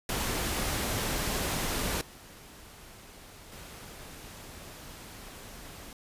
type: noise with level steps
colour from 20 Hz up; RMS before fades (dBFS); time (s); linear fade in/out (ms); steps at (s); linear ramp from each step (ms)
pink; -31 / -50 / -46; 0.09-5.93; 2; 2.01 / 3.52; 2
effects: resampled to 32000 Hz